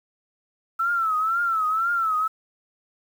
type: tone with vibrato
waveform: sine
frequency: 1326 Hz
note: E6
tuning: 10 cents sharp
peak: -20 dBFS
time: 0.79-2.28 s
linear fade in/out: 10 ms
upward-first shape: triangle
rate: 2 Hz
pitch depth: 120 cents each way
effects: 8-bit